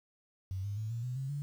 sine tone with pitch steps, 94.7 / 101.5 / 108.78 / 116.59 / 124.96 / 133.93 / 143.54 Hz, F#2 / G#2 / A2 / A#2 / B2 / C3 / D3, +41 / -39 / -19 / +1 / +21 / +41 / -39 cents, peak -34 dBFS, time 0.51-1.42 s, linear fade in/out 0 ms, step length 130 ms, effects 10-bit

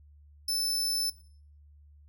sawtooth tone, 5274 Hz, E8, in tune, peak -25 dBFS, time 0.48-1.1 s, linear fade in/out 5 ms, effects noise-tail reverb RT60 0.5 s tail -18 dB re dry + added 73 Hz sine -53 dBFS peak until 2.08 s

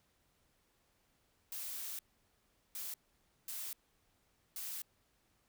blue noise bursts at uneven times, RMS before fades -43 dBFS, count 4, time 1.52-1.99 / 2.75-2.94 / 3.48-3.73 / 4.56-4.82 s, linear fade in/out 2 ms, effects pink hiss -75 dBFS RMS until 5.48 s

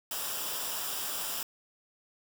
white noise with comb filter, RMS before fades -35 dBFS, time 0.11-1.43 s, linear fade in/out 2 ms, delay 0.47 ms, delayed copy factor -0.6, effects none

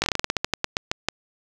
slowing click train, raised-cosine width 0.2 ms, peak -4 dBFS, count 16, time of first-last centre 0.02-1.086 s, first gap 19 ms, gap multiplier 1.17, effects 7-bit

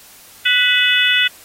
harmonic tone with a mistuned harmonic, 493.9 Hz, B4, in tune, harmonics 3 / 4 / 5 / 6 / 7, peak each -18 / -18 / -18 / -18 / -18 dBFS, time 0.45-1.28 s, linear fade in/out 10 ms, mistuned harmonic 5, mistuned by +61 cents, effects white hiss -43 dBFS RMS until 1.44 s + AAC 48 kbps

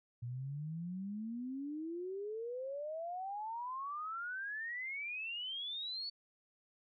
sine exponential sweep, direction up, 117.2 to 4500 Hz, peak -39 dBFS, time 0.22-6.1 s, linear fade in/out 10 ms, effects none

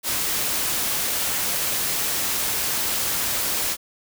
white noise, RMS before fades -24 dBFS, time 0.03-3.77 s, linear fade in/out 50 ms, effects none

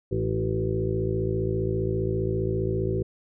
harmonic tone with a mistuned harmonic, 55 Hz, A1, in tune, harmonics 1 / 2 / 3 / 4 / 6 / 7 / 8 / 9, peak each -34 / -28 / -32 / -39 / -34 / -28 / -38 / -35 dBFS, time 0.11-3.03 s, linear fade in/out 10 ms, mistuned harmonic 7, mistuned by -23 cents, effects none

